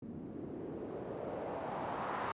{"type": "noise with low-pass filter sweep", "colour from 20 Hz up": "white", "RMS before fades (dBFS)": -41, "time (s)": [0.02, 2.32], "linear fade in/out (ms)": 5, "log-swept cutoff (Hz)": [230, 1200], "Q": 1.9, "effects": ["high-pass 100 Hz 12 dB/octave", "resampled to 8000 Hz"]}